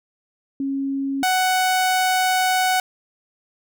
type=tone pair in turn; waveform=sine / sawtooth; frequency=273.7 / 743.9 Hz; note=C#4 / F#5; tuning=-22 / +9 cents; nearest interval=octave + perfect fourth; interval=1731 cents; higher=second; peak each=-21 / -13 dBFS; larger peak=second; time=0.6-1.23 / 1.23-2.8 s; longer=second; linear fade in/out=2 ms; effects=none